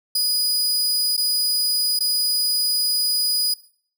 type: tone with dropouts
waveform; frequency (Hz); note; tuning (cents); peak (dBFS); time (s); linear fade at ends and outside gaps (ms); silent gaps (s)
sawtooth; 4940; D#8; -13; -15; 0.15-3.54; 5; 1.167-1.176 / 1.991-2.005
effects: noise-tail reverb RT60 0.5 s tail -19 dB re dry